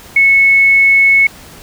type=tone; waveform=sine; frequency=2200 Hz; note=C#7; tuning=14 cents flat; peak=-5 dBFS; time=0.16-1.27 s; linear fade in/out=5 ms; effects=pink hiss -36 dBFS RMS until 1.62 s